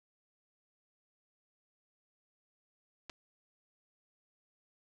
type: clicks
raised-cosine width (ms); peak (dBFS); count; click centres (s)
0.2; -28; 2; 3.096 / 3.099
effects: none